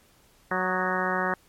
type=harmonic tone with a mistuned harmonic; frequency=185 Hz; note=F#3; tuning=in tune; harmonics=1 / 2 / 3 / 4 / 5 / 6 / 7 / 8 / 9 / 10; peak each=-33 / -33 / -33 / -33 / -33 / -33 / -33 / -33 / -33 / -33 dBFS; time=0.51-1.34 s; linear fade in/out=2 ms; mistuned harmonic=7; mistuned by=-49 cents; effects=pink hiss -60 dBFS RMS until 1.48 s + MP3 64 kbps